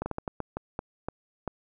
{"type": "slowing click train", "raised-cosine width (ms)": 1, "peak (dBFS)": -17, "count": 10, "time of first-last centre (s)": [0.02, 1.477], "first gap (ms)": 40, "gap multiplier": 1.33, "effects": []}